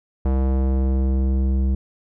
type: tone with low-pass filter sweep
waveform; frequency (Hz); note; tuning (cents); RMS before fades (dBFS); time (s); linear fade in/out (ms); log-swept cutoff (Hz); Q
square; 65.9; C2; +13; -19; 0.25-1.75; 5; 790 to 240; 0.81
effects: none